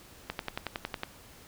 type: click train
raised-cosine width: 0.3 ms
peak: -16 dBFS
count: 9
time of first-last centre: 0.3-1.034 s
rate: 10.9 Hz
effects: pink hiss -53 dBFS RMS until 1.47 s